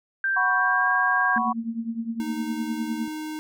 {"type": "tone with pitch glide", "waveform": "sine", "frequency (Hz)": [1574, 1613.6], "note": ["G6", "G6"], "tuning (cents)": [7, 50], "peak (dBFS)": -21, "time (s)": [0.24, 1.38], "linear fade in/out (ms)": 2, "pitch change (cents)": 43, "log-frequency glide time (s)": [0.56, 0.88]}
{"type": "chord", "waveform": "sine", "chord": "F# suspended fourth", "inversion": "none", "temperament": "just", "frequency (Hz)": [740, 986.7, 1110], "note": ["F#5", "B5", "C#6"], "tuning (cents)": [0, -2, 2], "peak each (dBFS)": [-27, -27, -25], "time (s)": [0.36, 1.53], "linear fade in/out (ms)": 10}
{"type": "tone with tremolo", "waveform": "sine", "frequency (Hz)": 228.9, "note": "A#3", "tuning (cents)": -31, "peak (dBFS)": -23, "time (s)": [1.36, 3.08], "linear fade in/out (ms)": 2, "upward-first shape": "triangle", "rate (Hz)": 9.8, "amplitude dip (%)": 85}
{"type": "tone", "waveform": "square", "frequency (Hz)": 308.9, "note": "D#4", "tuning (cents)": -12, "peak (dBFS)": -31, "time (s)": [2.2, 3.39], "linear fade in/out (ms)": 0}
{"effects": []}